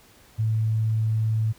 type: tone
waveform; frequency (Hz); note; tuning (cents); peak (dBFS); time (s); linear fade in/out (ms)
sine; 110.3; A2; +5; -20; 0.38-1.53; 20
effects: pink hiss -54 dBFS RMS until 1.58 s